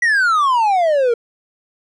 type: exponential sweep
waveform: triangle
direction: down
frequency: 1959 to 455.6 Hz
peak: -10 dBFS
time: 0.02-1.14 s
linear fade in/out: 5 ms
effects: resampled to 24000 Hz